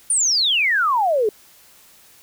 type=exponential sweep; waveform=sine; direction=down; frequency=9670 to 402.9 Hz; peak=-15 dBFS; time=0.1-1.29 s; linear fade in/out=2 ms; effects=white hiss -50 dBFS RMS until 2.22 s